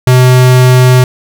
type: tone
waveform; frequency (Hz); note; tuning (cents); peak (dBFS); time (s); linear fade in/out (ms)
square; 127; B2; +49; -3; 0.07-1.04; 2
effects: none